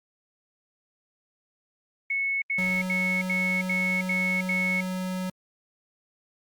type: tone bursts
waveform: sine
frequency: 2201 Hz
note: C#7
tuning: 13 cents flat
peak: -24 dBFS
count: 7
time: 2.1-4.808 s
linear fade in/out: 5 ms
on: 320 ms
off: 78 ms
type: tone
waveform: square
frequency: 185 Hz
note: F#3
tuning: in tune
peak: -29 dBFS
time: 2.58-5.3 s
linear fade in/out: 5 ms
effects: Opus 32 kbps